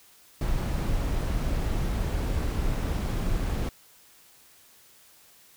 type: noise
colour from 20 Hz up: brown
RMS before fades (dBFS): -27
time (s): 0.41-3.69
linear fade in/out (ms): 2
effects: white hiss -56 dBFS RMS until 5.56 s